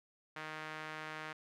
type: tone with band-pass filter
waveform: sawtooth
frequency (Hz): 155.56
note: D#3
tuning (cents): 0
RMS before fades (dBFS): -45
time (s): 0.36-1.33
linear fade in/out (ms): 5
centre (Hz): 1700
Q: 1.3
effects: none